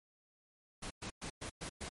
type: noise bursts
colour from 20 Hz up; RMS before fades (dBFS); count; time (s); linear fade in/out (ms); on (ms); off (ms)
pink; -43; 6; 0.82-1.892; 10; 87; 110
effects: MP3 48 kbps